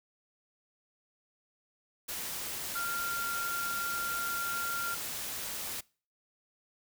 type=tone in noise; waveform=sine; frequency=1388 Hz; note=F6; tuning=11 cents flat; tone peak=-33 dBFS; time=2.75-4.95 s; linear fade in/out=10 ms; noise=white; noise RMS=-38 dBFS; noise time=2.08-5.81 s; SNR=+2 dB; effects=noise-tail reverb RT60 0.4 s tail -24 dB re dry